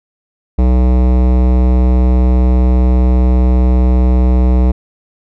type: tone with hard clipping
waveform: sine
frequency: 62.5 Hz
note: B1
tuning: 21 cents sharp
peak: -9 dBFS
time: 0.58-4.72 s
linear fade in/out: 10 ms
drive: 18 dB
effects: none